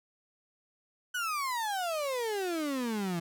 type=exponential sweep; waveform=35% pulse; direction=down; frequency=1506 to 164.81 Hz; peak=-29 dBFS; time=1.14-3.2 s; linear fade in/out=10 ms; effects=none